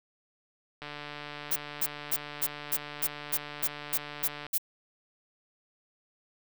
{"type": "click train", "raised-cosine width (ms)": 0.3, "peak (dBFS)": -24, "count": 537, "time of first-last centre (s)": [0.82, 4.466], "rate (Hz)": 147}
{"type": "noise bursts", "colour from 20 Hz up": "violet", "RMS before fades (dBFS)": -27, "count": 11, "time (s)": [1.51, 4.582], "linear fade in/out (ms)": 10, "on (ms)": 52, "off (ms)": 250}
{"effects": []}